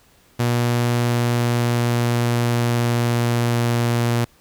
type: tone with pitch glide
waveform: sawtooth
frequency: 120 to 118.55 Hz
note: B2 to A#2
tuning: -49 to +30 cents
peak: -13 dBFS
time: 0.39-4.25 s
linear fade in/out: 10 ms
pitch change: -21 cents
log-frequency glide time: 0.74-4.11 s
effects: pink hiss -55 dBFS RMS until 4.4 s